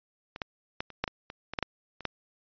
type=clicks; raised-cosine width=0.3 ms; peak=-23 / -15 / -15 / -29 / -11 / -18 / -24 / -20 / -12 / -12 / -27 / -12 dBFS; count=12; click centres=0.361 / 0.418 / 0.805 / 0.903 / 1.04 / 1.078 / 1.301 / 1.536 / 1.588 / 1.627 / 2.007 / 2.053 s; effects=resampled to 11025 Hz